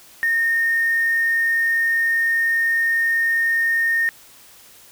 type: tone with quantisation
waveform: sine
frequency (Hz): 1835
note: A#6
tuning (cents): -28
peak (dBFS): -16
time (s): 0.23-4.09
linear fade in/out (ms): 0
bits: 6
effects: white hiss -47 dBFS RMS until 4.91 s